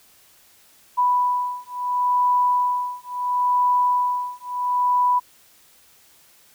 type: beating tone pair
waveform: sine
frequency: 987.8 / 988.53 Hz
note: B5 / B5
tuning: 0 / +1 cents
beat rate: 0.73 Hz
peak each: -21 dBFS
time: 0.97-5.2 s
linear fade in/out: 20 ms
effects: white hiss -54 dBFS RMS until 6.54 s